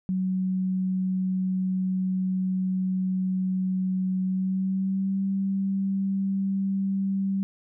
sine tone with pitch glide, 186.6 to 194.41 Hz, F#3 to G3, +15 to -14 cents, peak -23 dBFS, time 0.09-7.43 s, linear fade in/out 0 ms, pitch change +71 cents, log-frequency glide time 4.23-5.23 s, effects none

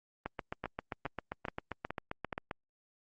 two click trains, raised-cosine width 0.5 ms, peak -21 / -21 dBFS, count 5 / 18, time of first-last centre 0.64-2.328 / 0.26-2.512 s, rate 2.37 / 7.55 Hz, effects Opus 32 kbps

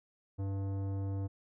sine tone with tanh clipping, 97.9 Hz, G2, 2 cents flat, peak -35 dBFS, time 0.38-1.28 s, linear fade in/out 20 ms, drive 15 dB, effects none

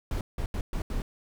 brown noise bursts at uneven times, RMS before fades -30 dBFS, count 5, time 0.11-0.21 / 0.38-0.46 / 0.54-0.61 / 0.73-0.82 / 0.9-1.02 s, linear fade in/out 2 ms, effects none

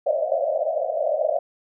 white band-pass noise, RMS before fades -23 dBFS, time 0.06-1.39 s, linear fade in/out 5 ms, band 540 to 680 Hz, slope 96 dB/octave, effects none

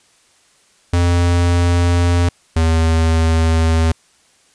square tone pair in turn, 87.1 / 81.24 Hz, F2 / E2, -4 / -25 cents, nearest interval minor second, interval 121 cents, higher first, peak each -12 dBFS, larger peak neither, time 0.93-2.29 / 2.56-3.92 s, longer neither, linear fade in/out 5 ms, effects white hiss -54 dBFS RMS until 4.54 s + resampled to 22050 Hz

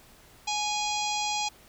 harmonic tone with a mistuned harmonic, 825 Hz, G#5, 12 cents flat, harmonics 1 / 3 / 4 / 5 / 6 / 7 / 8 / 9, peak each -30 / -35 / -36 / -37 / -38 / -38 / -39 / -40 dBFS, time 0.47-1.49 s, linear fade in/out 10 ms, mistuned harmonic 1, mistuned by +27 cents, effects pink hiss -55 dBFS RMS until 1.68 s

